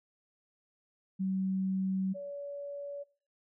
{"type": "tone pair in turn", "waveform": "sine", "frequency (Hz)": [190, 569.4], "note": ["F#3", "C#5"], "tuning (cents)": [46, 46], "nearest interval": "octave + perfect fifth", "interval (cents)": 1900, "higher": "second", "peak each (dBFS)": [-29, -38], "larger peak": "first", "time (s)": [[1.19, 2.14], [2.14, 3.04]], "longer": "first", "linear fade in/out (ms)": 20, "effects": ["noise-tail reverb RT60 0.5 s tail -23 dB re dry"]}